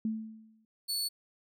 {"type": "tone with exponential decay", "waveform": "sine", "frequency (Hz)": 220, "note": "A3", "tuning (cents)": 0, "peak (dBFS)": -27, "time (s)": [0.05, 0.65], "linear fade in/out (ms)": 2, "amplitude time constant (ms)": 130}
{"type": "tone", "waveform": "sawtooth", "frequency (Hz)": 4435, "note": "C#8", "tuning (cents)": 0, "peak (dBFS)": -28, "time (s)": [0.88, 1.09], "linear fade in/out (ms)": 20}
{"effects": []}